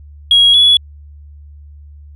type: tone pair in turn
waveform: sine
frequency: 3300 / 3391 Hz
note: G#7 / G#7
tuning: -12 / +35 cents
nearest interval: unison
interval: 47 cents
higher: second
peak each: -4 dBFS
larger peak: neither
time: 0.31-0.54 / 0.54-0.77 s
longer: neither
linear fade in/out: 2 ms
effects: tanh soft clip ceiling -2 dBFS + added 73 Hz sine -34 dBFS peak until 2.15 s